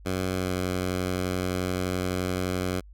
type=tone with pitch glide; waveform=10% pulse; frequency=92.9 to 91.62 Hz; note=F#2 to F#2; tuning=+7 to -17 cents; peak=-18 dBFS; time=0.05-2.81 s; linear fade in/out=20 ms; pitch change=-24 cents; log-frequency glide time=0.35-0.51 s; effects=added 50 Hz sine -45 dBFS peak until 2.93 s

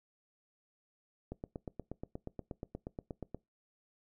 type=click train; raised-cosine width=2 ms; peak=-27 dBFS; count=18; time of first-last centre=1.32-3.346 s; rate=8.39 Hz; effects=noise-tail reverb RT60 0.2 s tail -22 dB re dry

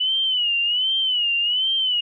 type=tone with vibrato; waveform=sine; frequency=2960 Hz; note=F#7; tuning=in tune; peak=-18 dBFS; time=0-2.01 s; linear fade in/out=10 ms; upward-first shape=sine; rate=1.3 Hz; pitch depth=110 cents each way; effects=none

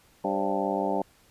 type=harmonic tone with a mistuned harmonic; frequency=98 Hz; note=G2; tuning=in tune; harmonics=2 / 3 / 4 / 5 / 6 / 7 / 8 / 9; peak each=-33 / -33 / -33 / -33 / -33 / -33 / -33 / -33 dBFS; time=0.24-1.02 s; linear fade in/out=5 ms; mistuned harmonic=5; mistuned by=+110 cents; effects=pink hiss -60 dBFS RMS until 1.3 s + resampled to 32000 Hz

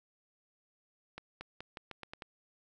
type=accelerating click train; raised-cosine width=0.3 ms; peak=-27 dBFS; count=8; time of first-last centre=1.18-2.222 s; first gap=230 ms; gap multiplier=0.85; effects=none

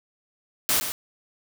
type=noise with echo; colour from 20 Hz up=white; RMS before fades=-22 dBFS; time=0.69-0.8 s; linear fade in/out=0 ms; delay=120 ms; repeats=1; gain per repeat=-8 dB; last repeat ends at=0.92 s; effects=none

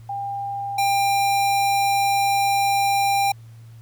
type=tone pair in turn; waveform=sine / square; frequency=799 / 795.8 Hz; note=G5 / G5; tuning=+33 / +26 cents; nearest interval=unison; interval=7 cents; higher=first; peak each=-25 / -18 dBFS; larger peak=second; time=0.09-0.78 / 0.78-3.32 s; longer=second; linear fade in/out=5 ms; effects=added 114 Hz sine -40 dBFS peak until 3.81 s + pink hiss -58 dBFS RMS until 3.81 s

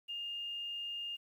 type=tone with quantisation; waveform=sine; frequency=2822 Hz; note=F7; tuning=17 cents sharp; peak=-38 dBFS; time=0.08-1.17 s; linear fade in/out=20 ms; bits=11; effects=none

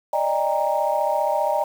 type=chord; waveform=sine; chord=Eb major seventh; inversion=third; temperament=equal with one note detuned; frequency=587.3 / 622.3 / 799.5 / 932.3 Hz; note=D5 / Eb5 / G5 / Bb5; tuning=0 / 0 / +34 / 0 cents; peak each=-24 dBFS; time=0.13-1.64 s; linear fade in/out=5 ms; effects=tanh soft clip ceiling -8 dBFS + 7-bit

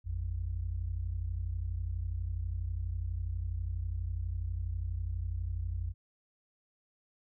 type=tone pair together; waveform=sine; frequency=54.81 / 87 Hz; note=A1 / F2; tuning=-6 / -6 cents; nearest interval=minor sixth; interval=800 cents; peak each=-35 / -34 dBFS; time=0.04-5.94 s; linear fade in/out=50 ms; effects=tanh soft clip ceiling -24 dBFS

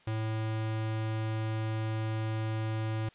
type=tone; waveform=square; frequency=110 Hz; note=A2; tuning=in tune; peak=-31 dBFS; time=0.07-3.09 s; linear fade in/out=5 ms; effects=white hiss -61 dBFS RMS until 3.14 s + resampled to 8000 Hz

